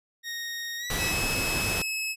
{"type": "tone with pitch glide", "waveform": "20% pulse", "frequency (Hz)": [1864.7, 1956.3], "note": ["A#6", "B6"], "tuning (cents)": [0, -17], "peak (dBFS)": -27, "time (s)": [0.23, 1.15], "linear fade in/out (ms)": 50, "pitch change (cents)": 83, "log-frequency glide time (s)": [0.78, 0.88]}
{"type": "noise", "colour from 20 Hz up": "pink", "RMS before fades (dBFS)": -30, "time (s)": [0.9, 1.82], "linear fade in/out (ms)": 2}
{"type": "tone", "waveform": "sawtooth", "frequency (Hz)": 2583, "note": "E7", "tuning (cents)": -36, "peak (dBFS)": -25, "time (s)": [0.97, 2.16], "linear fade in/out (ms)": 50}
{"effects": ["resampled to 32000 Hz"]}